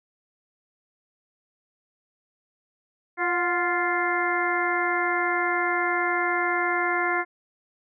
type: harmonic tone with a mistuned harmonic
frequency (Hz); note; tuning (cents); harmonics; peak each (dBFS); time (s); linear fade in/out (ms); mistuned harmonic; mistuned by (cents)
349.2; F4; 0; 1 / 2 / 3 / 4 / 5 / 6; -29 / -29 / -29 / -29 / -29 / -29; 3.17-7.25; 50; 2; +48
effects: none